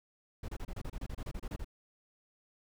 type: noise bursts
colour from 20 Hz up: brown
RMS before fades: -39 dBFS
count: 15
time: 0.43-1.646 s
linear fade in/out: 5 ms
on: 54 ms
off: 29 ms
effects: none